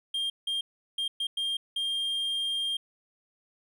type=tone bursts at uneven times; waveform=triangle; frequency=3205 Hz; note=G7; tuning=38 cents sharp; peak=-26 dBFS; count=6; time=0.14-0.3 / 0.47-0.61 / 0.98-1.08 / 1.2-1.27 / 1.37-1.57 / 1.76-2.77 s; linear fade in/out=5 ms; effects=none